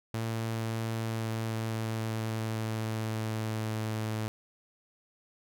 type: tone with pitch glide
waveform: sawtooth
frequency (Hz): 113.1 to 109.44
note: A2 to A2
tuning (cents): +48 to -9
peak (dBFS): -27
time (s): 0.14-4.28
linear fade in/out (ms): 0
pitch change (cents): -57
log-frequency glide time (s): 0.37-4.02
effects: none